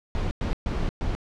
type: noise bursts at uneven times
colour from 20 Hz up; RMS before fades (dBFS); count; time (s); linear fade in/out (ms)
brown; -26; 4; 0.15-0.31 / 0.41-0.53 / 0.66-0.89 / 1.01-1.15; 0
effects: low-pass 5000 Hz 12 dB/octave